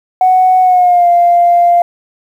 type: tone with pitch glide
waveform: sine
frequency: 742 to 696.3 Hz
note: F#5 to F5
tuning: +5 to -5 cents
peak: -4 dBFS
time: 0.21-1.82 s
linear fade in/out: 2 ms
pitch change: -110 cents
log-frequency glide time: 0.61-1.08 s
effects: tanh soft clip ceiling 0 dBFS + 7-bit